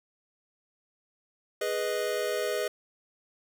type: chord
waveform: square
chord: G# minor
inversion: none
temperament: equal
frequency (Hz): 415.3 / 493.9 / 622.3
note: G#4 / B4 / D#5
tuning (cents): 0 / 0 / 0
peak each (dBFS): -33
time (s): 1.61-2.68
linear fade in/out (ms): 5
effects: none